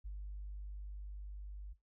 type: tone with level ramp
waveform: sine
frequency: 50 Hz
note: G1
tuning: 35 cents sharp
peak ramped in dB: -40 to -43 dBFS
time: 0.04-1.74 s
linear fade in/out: 20 ms
effects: noise-tail reverb RT60 0.2 s tail -18 dB re dry + tanh soft clip ceiling -37 dBFS